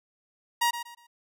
sawtooth tone with echo, 947 Hz, A#5, 27 cents sharp, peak -18 dBFS, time 0.61-0.71 s, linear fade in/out 10 ms, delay 120 ms, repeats 3, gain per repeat -11 dB, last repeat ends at 1.07 s, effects none

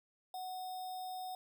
sine tone with sample-and-hold, 740 Hz, F#5, in tune, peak -40 dBFS, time 0.34-1.35 s, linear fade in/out 2 ms, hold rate 4410 Hz, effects none

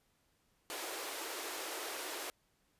pink high-pass noise, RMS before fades -42 dBFS, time 0.7-2.3 s, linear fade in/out 0 ms, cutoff 320 Hz, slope 48 dB/octave, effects pink hiss -75 dBFS RMS until 2.79 s + resampled to 32000 Hz

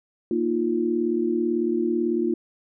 sine chord, Bb suspended fourth, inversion none, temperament equal, 233.1 / 311.1 / 349.2 Hz, Bb3 / Eb4 / F4, 0 / 0 / 0 cents, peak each -26 / -27 / -23 dBFS, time 0.31-2.34 s, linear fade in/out 2 ms, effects none

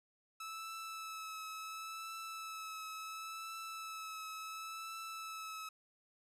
sawtooth tone with vibrato, 1306 Hz, E6, 17 cents flat, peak -40 dBFS, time 0.4-5.69 s, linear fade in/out 5 ms, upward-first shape triangle, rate 0.71 Hz, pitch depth 23 cents each way, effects resampled to 32000 Hz

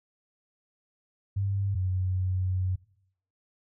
sine tone pair in turn, 98.8 / 92.64 Hz, G2 / F#2, +14 / +3 cents, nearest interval minor second, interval 111 cents, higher first, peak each -25 dBFS, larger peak neither, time 1.36-1.75 / 1.75-2.76 s, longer second, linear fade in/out 10 ms, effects noise-tail reverb RT60 0.7 s tail -21 dB re dry

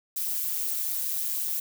violet noise with amplitude modulation, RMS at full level -26 dBFS, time 0.16-1.6 s, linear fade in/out 5 ms, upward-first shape sine, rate 160 Hz, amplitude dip 75%, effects none

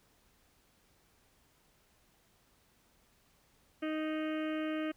harmonic tone with a mistuned harmonic, 311.1 Hz, D#4, in tune, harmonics 1 / 2 / 4 / 5 / 6 / 7 / 8 / 9 / 10, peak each -34 / -40 / -46 / -48 / -50 / -51 / -52 / -53 / -54 dBFS, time 3.82-4.92 s, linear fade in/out 10 ms, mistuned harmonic 10, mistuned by -22 cents, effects pink hiss -69 dBFS RMS until 4.96 s

